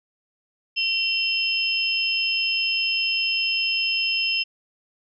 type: tone cluster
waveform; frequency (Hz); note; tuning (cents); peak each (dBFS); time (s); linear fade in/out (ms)
sine; 2735 / 3090 / 5200; F7 / G7 / E8; -37 / -26 / -24; -23 / -26 / -27; 0.76-4.44; 20
effects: none